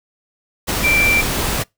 sine tone in noise, 2349 Hz, D7, in tune, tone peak -13 dBFS, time 0.83-1.22 s, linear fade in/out 20 ms, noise pink, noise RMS -20 dBFS, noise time 0.67-1.64 s, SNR +4 dB, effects noise-tail reverb RT60 0.2 s tail -26 dB re dry

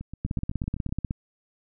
two click trains, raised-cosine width 5 ms, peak -15 / -24 dBFS, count 15 / 8, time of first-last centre 0.25-1.109 / 0.01-0.892 s, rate 16.3 / 7.94 Hz, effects none

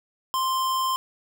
square tone, 1046.5 Hz, C6, in tune, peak -23 dBFS, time 0.34-0.96 s, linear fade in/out 0 ms, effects none

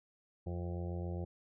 harmonic tone, 87.31 Hz, F2, in tune, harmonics 1 / 2 / 4 / 5 / 6 / 7 / 8 / 9, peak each -38 / -43 / -46 / -53 / -50 / -55 / -55 / -56 dBFS, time 0.46-1.25 s, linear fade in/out 10 ms, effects none

